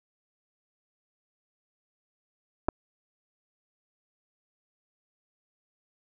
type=clicks; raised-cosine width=1 ms; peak=-12 dBFS; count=2; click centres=2.685 / 2.688 s; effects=none